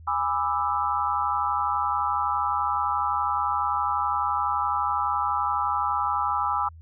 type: chord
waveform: sine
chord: E dominant seventh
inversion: first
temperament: just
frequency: 824.1 / 988.9 / 1186.7 / 1318.5 Hz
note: G#5 / B5 / D6 / E6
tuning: -14 / +2 / +18 / 0 cents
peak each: -28 dBFS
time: 0.07-6.69 s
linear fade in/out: 10 ms
effects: added 81 Hz sine -43 dBFS peak until 6.81 s